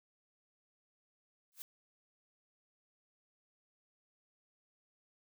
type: noise with exponential growth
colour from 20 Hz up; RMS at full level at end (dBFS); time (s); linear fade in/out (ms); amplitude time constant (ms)
blue; -41; 1.52-1.62; 0; 20
effects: none